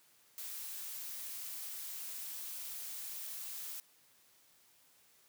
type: noise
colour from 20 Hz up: blue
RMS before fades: -44 dBFS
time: 0.38-3.8 s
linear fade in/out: 0 ms
effects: white hiss -67 dBFS RMS until 5.28 s + high-pass 80 Hz 12 dB/octave